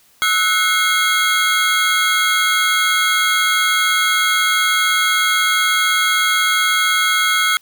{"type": "tone cluster", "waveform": "square", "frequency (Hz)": [1304, 1480, 2147, 3298], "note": ["E6", "F#6", "C7", "G#7"], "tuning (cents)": [-19, 0, 44, -13], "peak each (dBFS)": -20, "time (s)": [0.22, 7.57], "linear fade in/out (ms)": 0, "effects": ["white hiss -53 dBFS RMS until 7.61 s"]}